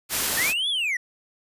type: noise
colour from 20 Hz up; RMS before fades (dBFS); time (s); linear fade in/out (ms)
white; -24; 0.09-0.54; 50
type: linear two-way sweep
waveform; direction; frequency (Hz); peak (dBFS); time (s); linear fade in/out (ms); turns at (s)
triangle; up then down; 1760 to 3509 to 1868; -21; 0.37-0.97; 5; 0.69
effects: resampled to 32000 Hz